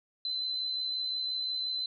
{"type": "tone with amplitude modulation", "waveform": "sine", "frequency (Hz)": 4046, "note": "B7", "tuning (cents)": 41, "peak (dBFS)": -29, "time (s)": [0.25, 1.86], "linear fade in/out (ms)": 2, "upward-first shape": "sine", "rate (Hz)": 65.7, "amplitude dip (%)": 35, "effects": []}